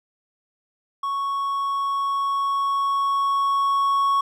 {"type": "tone with level ramp", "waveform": "triangle", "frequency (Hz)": 1108.7, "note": "C#6", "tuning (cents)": 0, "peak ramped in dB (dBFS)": [-21, -15], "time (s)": [1.03, 4.21], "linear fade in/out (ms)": 5, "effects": []}